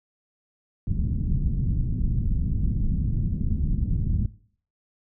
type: low-pass noise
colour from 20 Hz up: pink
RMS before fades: -24 dBFS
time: 0.87-4.26 s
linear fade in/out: 5 ms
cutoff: 200 Hz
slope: 24 dB/octave
effects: noise-tail reverb RT60 0.5 s tail -18 dB re dry